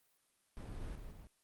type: noise with level steps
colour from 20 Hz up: brown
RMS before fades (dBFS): -45 / -43 / -49 / -53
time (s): 0.57-1.27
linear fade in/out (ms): 0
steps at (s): 0.8 / 0.95 / 1.11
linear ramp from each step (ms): 5
effects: white hiss -75 dBFS RMS until 1.43 s + Opus 32 kbps